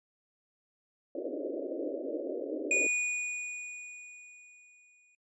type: band-pass noise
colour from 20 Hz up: pink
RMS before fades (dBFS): -36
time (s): 1.15-2.87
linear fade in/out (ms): 5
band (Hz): 270 to 620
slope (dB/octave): 96
type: tone with exponential decay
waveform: square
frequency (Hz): 2460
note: D#7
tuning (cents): -20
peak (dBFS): -24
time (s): 2.71-5.15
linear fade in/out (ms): 2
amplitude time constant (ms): 530
effects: noise-tail reverb RT60 0.1 s tail -26 dB re dry + resampled to 22050 Hz